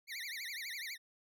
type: tone with vibrato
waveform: 25% pulse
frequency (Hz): 2060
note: C7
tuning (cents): -28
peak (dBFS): -37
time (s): 0.07-0.98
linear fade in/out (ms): 50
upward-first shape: triangle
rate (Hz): 12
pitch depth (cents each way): 270
effects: none